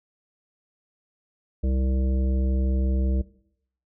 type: harmonic tone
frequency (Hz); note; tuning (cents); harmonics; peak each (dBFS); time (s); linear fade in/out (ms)
65.2; C2; -5; 1 / 3 / 5 / 7 / 9; -21 / -31 / -35 / -38 / -40; 1.63-3.22; 10
effects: noise-tail reverb RT60 0.7 s tail -19 dB re dry